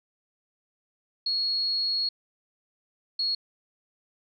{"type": "tone bursts at uneven times", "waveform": "sine", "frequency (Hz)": 4321, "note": "C#8", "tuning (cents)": -45, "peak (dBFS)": -24, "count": 2, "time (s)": [[1.26, 2.09], [3.19, 3.35]], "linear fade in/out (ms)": 5, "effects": []}